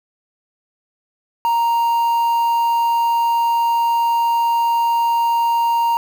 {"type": "tone with quantisation", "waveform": "triangle", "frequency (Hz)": 932.3, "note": "A#5", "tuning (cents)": 0, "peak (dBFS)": -12, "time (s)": [1.45, 5.97], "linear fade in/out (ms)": 0, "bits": 6, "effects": []}